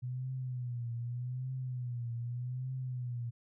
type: tone with vibrato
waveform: sine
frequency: 123.7 Hz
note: B2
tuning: 3 cents sharp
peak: -35 dBFS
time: 0.02-3.31 s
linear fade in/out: 20 ms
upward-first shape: triangle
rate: 0.83 Hz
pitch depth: 100 cents each way
effects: none